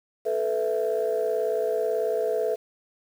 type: chord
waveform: sine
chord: A suspended second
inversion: none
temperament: equal with one note detuned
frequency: 435.7 / 493.9 / 659.3 Hz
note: A4 / B4 / E5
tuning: -17 / 0 / 0 cents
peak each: -25 / -27 / -27 dBFS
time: 0.25-2.56 s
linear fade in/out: 20 ms
effects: tanh soft clip ceiling -16 dBFS + 8-bit